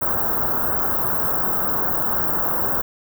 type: band-stop noise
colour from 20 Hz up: white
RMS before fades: -21 dBFS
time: 0.01-2.82 s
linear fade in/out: 10 ms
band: 1500 to 16000 Hz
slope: 48 dB/octave
effects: none